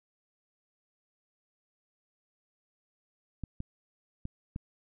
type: clicks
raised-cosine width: 5 ms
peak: -24 dBFS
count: 4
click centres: 3.437 / 3.604 / 4.254 / 4.561 s
effects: none